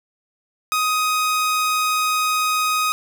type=tone; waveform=sawtooth; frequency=1253 Hz; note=D#6; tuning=12 cents sharp; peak=-14 dBFS; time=0.72-2.92 s; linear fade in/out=0 ms; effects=none